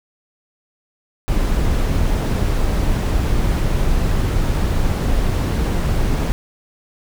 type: noise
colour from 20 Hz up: brown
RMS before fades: -17 dBFS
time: 1.28-6.32 s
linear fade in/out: 0 ms
effects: none